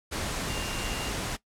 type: tone in noise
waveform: sine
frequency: 2794 Hz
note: F7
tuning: in tune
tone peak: -38 dBFS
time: 0.48-1.11 s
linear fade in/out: 20 ms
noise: pink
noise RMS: -32 dBFS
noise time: 0.11-1.37 s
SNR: -9 dB
effects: noise-tail reverb RT60 0.1 s tail -18 dB re dry + low-pass 10000 Hz 12 dB/octave